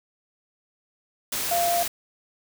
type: tone in noise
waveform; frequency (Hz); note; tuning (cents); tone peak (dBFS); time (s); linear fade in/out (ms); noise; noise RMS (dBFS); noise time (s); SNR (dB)
sine; 692; F5; -16; -21; 1.51-1.83; 5; white; -28; 1.32-1.88; +4
effects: none